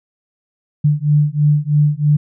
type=beating tone pair; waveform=sine; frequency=146.83 / 149.93 Hz; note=D3 / D3; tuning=0 / +36 cents; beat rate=3.1 Hz; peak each=-14 dBFS; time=0.84-2.17 s; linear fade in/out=10 ms; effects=none